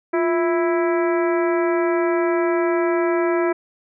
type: harmonic tone with a mistuned harmonic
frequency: 330 Hz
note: E4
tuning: 2 cents sharp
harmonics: 1 / 2 / 3 / 4 / 5 / 6 / 7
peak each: -18 / -24 / -28 / -30 / -32 / -34 / -35 dBFS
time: 0.13-3.53 s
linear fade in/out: 10 ms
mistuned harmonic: 1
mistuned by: +95 cents
effects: none